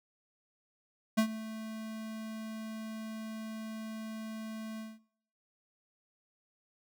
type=tone with ADSR envelope; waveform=square; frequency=220 Hz; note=A3; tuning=in tune; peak=-23 dBFS; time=1.17-4.99 s; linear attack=16 ms; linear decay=83 ms; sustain=-18 dB; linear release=200 ms; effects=noise-tail reverb RT60 0.6 s tail -20 dB re dry